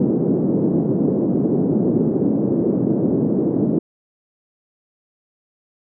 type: band-pass noise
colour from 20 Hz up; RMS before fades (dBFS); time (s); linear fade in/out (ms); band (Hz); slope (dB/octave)
white; -18; 0-3.79; 5; 150 to 370; 24
effects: none